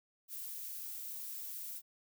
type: noise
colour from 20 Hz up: violet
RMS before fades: -44 dBFS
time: 0.28-1.82 s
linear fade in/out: 50 ms
effects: none